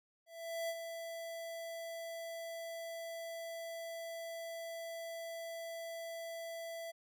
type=tone with ADSR envelope; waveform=square; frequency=665 Hz; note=E5; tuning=15 cents sharp; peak=-36 dBFS; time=0.26-6.92 s; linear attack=430 ms; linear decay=49 ms; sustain=-7 dB; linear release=18 ms; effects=none